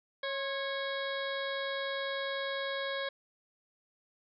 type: harmonic tone with a mistuned harmonic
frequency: 550 Hz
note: C#5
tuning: 14 cents flat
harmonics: 1 / 2 / 3 / 4 / 6 / 7 / 8 / 9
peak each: -36 / -42 / -39 / -44 / -43 / -44 / -52 / -55 dBFS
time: 0.23-3.09 s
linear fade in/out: 5 ms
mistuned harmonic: 2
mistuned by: -38 cents
effects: none